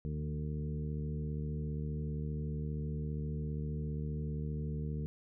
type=harmonic tone with a mistuned harmonic; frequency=75 Hz; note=D2; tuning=37 cents sharp; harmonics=1 / 2 / 3 / 4 / 5 / 6; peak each=-39 / -37 / -44 / -52 / -52 / -49 dBFS; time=0.05-5.06 s; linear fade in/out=0 ms; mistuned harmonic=2; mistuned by=+26 cents; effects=none